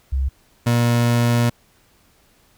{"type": "tone pair in turn", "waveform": ["sine", "30% pulse"], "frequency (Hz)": [66.8, 119.02], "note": ["C2", "A#2"], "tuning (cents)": [36, 36], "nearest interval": "minor seventh", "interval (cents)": 1000, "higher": "second", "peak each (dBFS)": [-17, -12], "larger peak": "second", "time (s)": [[0.12, 0.29], [0.66, 1.5]], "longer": "second", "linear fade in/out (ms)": 10, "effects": ["pink hiss -57 dBFS RMS until 2.57 s"]}